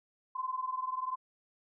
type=tone pair together; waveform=sine; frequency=1026.1 / 1046.5 Hz; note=C6 / C6; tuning=-34 / 0 cents; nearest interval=unison; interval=34 cents; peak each=-35 / -37 dBFS; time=0.35-1.16 s; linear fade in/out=10 ms; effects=none